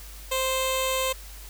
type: tone with notch filter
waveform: 10% pulse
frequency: 523.3 Hz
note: C5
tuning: in tune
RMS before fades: -26 dBFS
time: 0.31-1.13 s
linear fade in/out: 10 ms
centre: 1700 Hz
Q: 1.1
effects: added 50 Hz sine -41 dBFS peak until 1.49 s + white hiss -46 dBFS RMS until 1.49 s